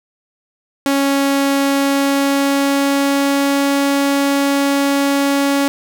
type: tone with pitch glide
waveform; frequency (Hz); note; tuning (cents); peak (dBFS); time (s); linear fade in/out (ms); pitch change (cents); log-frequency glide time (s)
sawtooth; 277.2 to 279.6; C#4 to C#4; 0 to +15; -9; 0.86-5.68; 0; +15; 1.65-3.69
effects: none